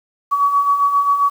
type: beating tone pair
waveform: sine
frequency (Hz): 1127 / 1134.5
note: C#6 / C#6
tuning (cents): +28 / +40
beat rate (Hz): 7.5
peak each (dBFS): -21 / -13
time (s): 0.31-1.3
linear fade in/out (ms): 20
effects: 7-bit